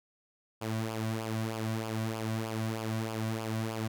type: tone with flanger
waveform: sawtooth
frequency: 111.1 Hz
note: A2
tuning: 17 cents sharp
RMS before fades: -34 dBFS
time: 0.61-3.88 s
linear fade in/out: 10 ms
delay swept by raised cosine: 0.5 to 2.4 ms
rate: 3.2 Hz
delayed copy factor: -0.65
effects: none